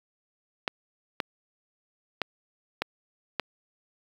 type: clicks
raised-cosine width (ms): 0.3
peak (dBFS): -10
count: 5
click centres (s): 0.678 / 1.202 / 2.217 / 2.82 / 3.397
effects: high-pass 200 Hz 12 dB/octave + 7-bit